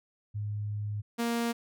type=tone pair in turn; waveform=sine / sawtooth; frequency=104.3 / 234.1 Hz; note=G#2 / A#3; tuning=+8 / +8 cents; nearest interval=octave + major second; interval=1400 cents; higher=second; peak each=-31 / -24 dBFS; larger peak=second; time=0.34-1.02 / 1.18-1.53 s; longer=first; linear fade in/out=20 ms; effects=none